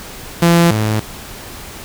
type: tone pair in turn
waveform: sawtooth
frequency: 170 / 108.06 Hz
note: F3 / A2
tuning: -46 / -31 cents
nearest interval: minor sixth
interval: 785 cents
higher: first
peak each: -4 / -10 dBFS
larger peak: first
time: 0.42-0.71 / 0.71-1 s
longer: neither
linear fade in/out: 5 ms
effects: pink hiss -32 dBFS RMS until 1.84 s